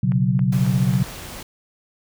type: chord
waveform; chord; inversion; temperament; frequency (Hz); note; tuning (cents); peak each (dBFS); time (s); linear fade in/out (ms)
sine; B suspended second; none; equal; 123.47 / 138.59 / 185; B2 / C#3 / F#3; 0 / 0 / 0; -20; 0.03-1.03; 5
type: click train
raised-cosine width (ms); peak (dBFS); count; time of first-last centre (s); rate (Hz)
0.5; -21; 4; 0.12-0.937; 3.67
type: noise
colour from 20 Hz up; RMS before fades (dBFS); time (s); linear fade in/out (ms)
pink; -35; 0.52-1.43; 5
effects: none